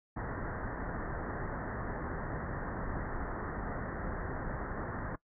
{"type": "low-pass noise", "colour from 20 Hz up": "pink", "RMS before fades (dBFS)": -38, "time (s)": [0.16, 5.16], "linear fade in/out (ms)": 10, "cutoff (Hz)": 1900, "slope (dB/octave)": 96, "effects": ["noise-tail reverb RT60 0.1 s tail -20 dB re dry"]}